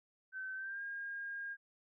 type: tone with pitch glide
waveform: sine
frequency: 1534 to 1618.7 Hz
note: G6 to G#6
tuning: -38 to -45 cents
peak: -40 dBFS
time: 0.32-1.57 s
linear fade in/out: 50 ms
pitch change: +93 cents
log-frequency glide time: 0.55-0.82 s
effects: none